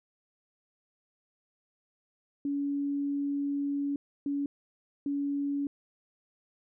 sine tone bursts at uneven times, 283.2 Hz, C#4, 37 cents sharp, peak -28 dBFS, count 3, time 2.45-3.96 / 4.26-4.46 / 5.06-5.67 s, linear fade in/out 2 ms, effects none

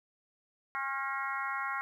harmonic tone with a mistuned harmonic, 270.8 Hz, C#4, 40 cents flat, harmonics 3 / 4 / 5 / 6 / 7 / 8, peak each -41 / -37 / -37 / -45 / -40 / -43 dBFS, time 0.75-1.81 s, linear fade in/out 0 ms, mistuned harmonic 5, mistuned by +40 cents, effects 11-bit

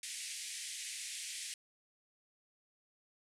white band-pass noise, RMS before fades -44 dBFS, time 0.03-1.54 s, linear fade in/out 2 ms, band 1900 to 10000 Hz, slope 48 dB/octave, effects none

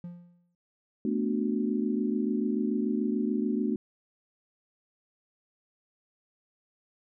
triangle tone with exponential decay, 174.61 Hz, F3, in tune, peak -33 dBFS, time 0.04-0.55 s, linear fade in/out 2 ms, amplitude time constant 110 ms
sine chord, B minor seventh, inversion third, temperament equal, 220 / 246.9 / 293.7 / 370 Hz, A3 / B3 / D4 / F#4, 0 / 0 / 0 / 0 cents, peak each -29 / -31 / -32 / -34 dBFS, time 1.05-3.76 s, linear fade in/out 2 ms
effects none

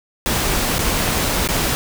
pink noise with dropouts, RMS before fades -19 dBFS, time 0.26-1.75 s, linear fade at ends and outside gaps 0 ms, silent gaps 0.783-0.791 / 1.476-1.488 s, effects none

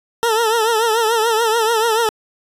20% pulse tone with vibrato, 450.7 Hz, A4, 42 cents sharp, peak -9 dBFS, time 0.23-2.09 s, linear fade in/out 0 ms, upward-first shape triangle, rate 6.9 Hz, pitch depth 100 cents each way, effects resampled to 32000 Hz

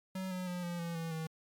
square tone with pitch steps, 188.1 / 183.17 / 178.37 / 173.69 / 169.13 / 164.7 / 160.38 Hz, F#3 / F#3 / F3 / F3 / E3 / E3 / E3, +29 / -17 / +37 / -9 / +45 / -1 / -47 cents, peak -37 dBFS, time 0.15-1.27 s, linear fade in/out 5 ms, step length 160 ms, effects MP3 96 kbps

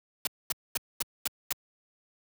white noise bursts, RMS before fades -29 dBFS, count 6, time 0.25-1.526 s, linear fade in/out 2 ms, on 21 ms, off 230 ms, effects high-pass 100 Hz 12 dB/octave

